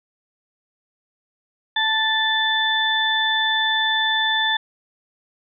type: harmonic tone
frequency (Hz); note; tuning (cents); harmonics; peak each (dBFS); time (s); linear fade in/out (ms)
880; A5; 0; 1 / 2 / 4; -24 / -21 / -21; 1.76-4.57; 5
effects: none